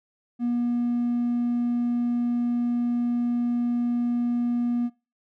triangle tone, 240.2 Hz, B3, 48 cents flat, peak -19 dBFS, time 0.39-4.9 s, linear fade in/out 50 ms, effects noise-tail reverb RT60 0.3 s tail -22 dB re dry + tanh soft clip ceiling -17 dBFS

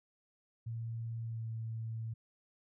sine tone with pitch glide, 114.6 to 112.5 Hz, A#2 to A2, -29 to +39 cents, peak -37 dBFS, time 0.66-2.14 s, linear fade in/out 10 ms, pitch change -32 cents, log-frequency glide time 1.21-1.48 s, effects none

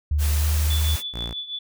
sine tone with pitch glide, 74.2 to 76.46 Hz, D2 to D#2, +18 to -30 cents, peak -18 dBFS, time 0.11-0.96 s, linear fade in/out 5 ms, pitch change +52 cents, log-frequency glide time 0.33-0.47 s
white noise, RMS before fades -31 dBFS, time 0.18-1.03 s, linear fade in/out 50 ms
sine tone with tremolo, 3462 Hz, A7, 29 cents flat, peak -26 dBFS, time 0.7-1.59 s, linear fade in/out 5 ms, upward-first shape triangle, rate 6.2 Hz, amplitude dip 80%
sawtooth tone, 58.5 Hz, A#1, 7 cents sharp, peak -26 dBFS, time 1.13-1.34 s, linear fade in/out 20 ms
effects none

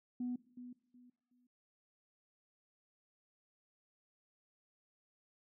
sine tone with echo, 246.9 Hz, B3, in tune, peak -35 dBFS, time 0.2-0.36 s, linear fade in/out 5 ms, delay 370 ms, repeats 3, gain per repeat -12 dB, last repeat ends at 1.47 s, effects noise-tail reverb RT60 0.7 s tail -19 dB re dry + tanh soft clip ceiling -32 dBFS

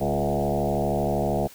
sine tone with frequency modulation, 415.8 Hz, G#4, 2 cents sharp, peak -21 dBFS, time 0-1.48 s, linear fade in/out 20 ms, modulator 72.8 Hz, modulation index 4.6, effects white hiss -48 dBFS RMS until 1.54 s

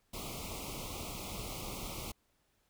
pink band-stop noise, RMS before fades -42 dBFS, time 0.13-2.12 s, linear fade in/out 10 ms, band 1300 to 2100 Hz, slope 96 dB/octave, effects pink hiss -75 dBFS RMS until 2.69 s

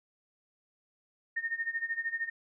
sine tone with tremolo, 1834 Hz, A#6, 29 cents flat, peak -28 dBFS, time 1.36-2.3 s, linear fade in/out 10 ms, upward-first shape sine, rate 13 Hz, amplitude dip 85%, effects none

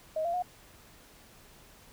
sine tone with pitch steps, 629 / 685 / 721 Hz, D#5 / F5 / F#5, +19 / -34 / -45 cents, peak -28 dBFS, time 0.16-0.424 s, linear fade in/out 5 ms, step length 88 ms, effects pink hiss -56 dBFS RMS until 1.92 s

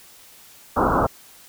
white low-pass noise, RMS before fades -19 dBFS, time 0.76-1.07 s, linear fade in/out 10 ms, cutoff 1400 Hz, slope 96 dB/octave, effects white hiss -48 dBFS RMS until 1.48 s

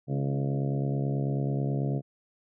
harmonic tone with a mistuned harmonic, 69.2 Hz, C#2, 2 cents flat, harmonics 2 / 3 / 4 / 5 / 6 / 7 / 8 / 9 / 10, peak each -27 / -35 / -36 / -41 / -39 / -43 / -43 / -44 / -44 dBFS, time 0.07-2.02 s, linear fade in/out 50 ms, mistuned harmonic 5, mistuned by -26 cents, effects none

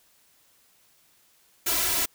white noise with comb filter, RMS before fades -25 dBFS, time 1.66-2.06 s, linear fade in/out 10 ms, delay 3 ms, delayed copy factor +1, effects white hiss -62 dBFS RMS until 2.14 s

